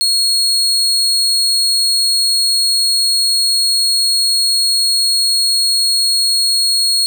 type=tone; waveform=35% pulse; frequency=4306 Hz; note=C8; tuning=49 cents sharp; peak=-10 dBFS; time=0.01-7.06 s; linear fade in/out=0 ms; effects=none